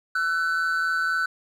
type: tone pair together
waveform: triangle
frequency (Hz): 1338 / 1501.9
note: E6 / F#6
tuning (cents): +25 / +25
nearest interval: major second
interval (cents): 200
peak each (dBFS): -26 / -21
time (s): 0.15-1.26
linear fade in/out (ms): 5
effects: none